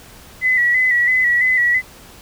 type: tone with vibrato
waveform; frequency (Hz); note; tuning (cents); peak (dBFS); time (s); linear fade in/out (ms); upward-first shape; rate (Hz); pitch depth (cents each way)
sine; 1975.5; B6; 0; -12; 0.41-1.82; 50; square; 3; 39
effects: pink hiss -42 dBFS RMS until 2.21 s